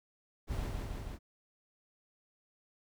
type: noise with echo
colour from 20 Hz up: brown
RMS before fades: -36 dBFS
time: 0.47-0.71 s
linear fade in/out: 50 ms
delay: 160 ms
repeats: 3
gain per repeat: -2 dB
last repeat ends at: 1.19 s
effects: none